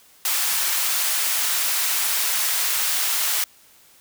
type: high-pass noise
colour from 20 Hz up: white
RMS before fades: -22 dBFS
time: 0.25-3.44 s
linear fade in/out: 2 ms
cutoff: 880 Hz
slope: 12 dB/octave
effects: white hiss -53 dBFS RMS until 4 s